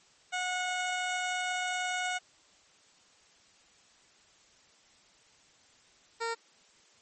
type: tone pair in turn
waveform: 15% pulse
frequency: 730 / 459.9 Hz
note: F#5 / A#4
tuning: -24 / -23 cents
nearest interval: minor sixth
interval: 799 cents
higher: first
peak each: -24 / -25 dBFS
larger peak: first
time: 0.32-2.19 / 6.2-6.35 s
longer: first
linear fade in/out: 20 ms
effects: white hiss -62 dBFS RMS until 7.01 s + MP3 32 kbps